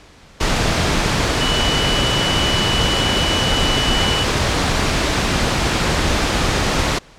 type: tone in noise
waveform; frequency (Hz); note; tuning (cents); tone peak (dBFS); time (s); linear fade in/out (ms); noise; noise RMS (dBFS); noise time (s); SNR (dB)
sine; 2960; F#7; 0; -20; 1.4-4.24; 10; pink; -17; 0.4-6.99; -6
effects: pink hiss -45 dBFS RMS until 7.18 s + low-pass 6000 Hz 12 dB/octave